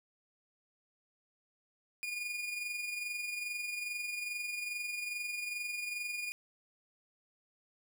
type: tone with amplitude modulation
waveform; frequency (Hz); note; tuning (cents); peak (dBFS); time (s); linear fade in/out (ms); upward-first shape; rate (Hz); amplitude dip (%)
40% pulse; 2435; D#7; -38; -34; 2.03-6.32; 0; sine; 22.4; 45
effects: none